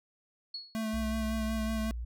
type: tone with exponential decay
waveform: sine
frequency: 4356 Hz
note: C#8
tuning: 31 cents flat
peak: -34 dBFS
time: 0.54-0.83 s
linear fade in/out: 5 ms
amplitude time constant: 63 ms
type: tone with vibrato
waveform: square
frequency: 220 Hz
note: A3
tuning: in tune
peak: -32 dBFS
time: 0.75-1.91 s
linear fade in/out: 0 ms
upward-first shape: sine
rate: 5.4 Hz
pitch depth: 20 cents each way
type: tone with pitch glide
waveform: sine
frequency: 62.1 to 58.61 Hz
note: B1 to A#1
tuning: +10 to +10 cents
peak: -34 dBFS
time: 0.93-2.05 s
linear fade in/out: 10 ms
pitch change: -100 cents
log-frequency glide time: 1.18-1.85 s
effects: none